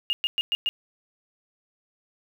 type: tone bursts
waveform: sine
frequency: 2840 Hz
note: F7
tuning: 28 cents sharp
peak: -21 dBFS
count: 5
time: 0.1-0.69 s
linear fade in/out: 0 ms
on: 30 ms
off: 110 ms
effects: 8-bit